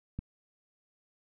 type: click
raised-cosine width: 5 ms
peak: -23 dBFS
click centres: 0.19 s
effects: none